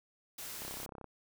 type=noise; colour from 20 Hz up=white; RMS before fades=-44 dBFS; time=0.38-0.86 s; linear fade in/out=5 ms
type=click train; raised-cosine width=1 ms; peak=-32 dBFS; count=15; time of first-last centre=0.62-1.043 s; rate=33.1 Hz
effects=none